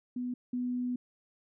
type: tone pair in turn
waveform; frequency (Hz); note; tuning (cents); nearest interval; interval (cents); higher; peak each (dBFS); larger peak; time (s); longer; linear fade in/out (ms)
sine; 247.6 / 247.6; B3 / B3; +5 / +5; unison; 0; neither; -32 / -30; second; 0.16-0.34 / 0.53-0.96; second; 5
effects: none